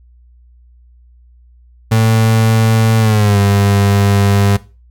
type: tone with pitch glide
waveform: 35% pulse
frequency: 111.9 to 100.27 Hz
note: A2 to G2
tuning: +30 to +40 cents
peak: -7 dBFS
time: 1.91-4.57 s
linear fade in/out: 10 ms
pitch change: -190 cents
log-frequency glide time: 2.99-3.38 s
effects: noise-tail reverb RT60 0.3 s tail -18 dB re dry + added 60 Hz sine -42 dBFS peak until 4.9 s